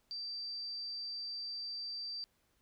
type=tone; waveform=sine; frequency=4673 Hz; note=D8; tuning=9 cents flat; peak=-39 dBFS; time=0.11-2.24 s; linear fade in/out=0 ms; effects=pink hiss -75 dBFS RMS until 2.61 s